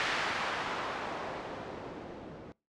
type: noise with low-pass filter sweep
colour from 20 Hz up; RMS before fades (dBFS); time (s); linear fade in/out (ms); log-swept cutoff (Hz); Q
blue; -37; 0-2.52; 0; 1900 to 300; 0.83
effects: noise-tail reverb RT60 0.3 s tail -25 dB re dry + low-pass 6000 Hz 12 dB/octave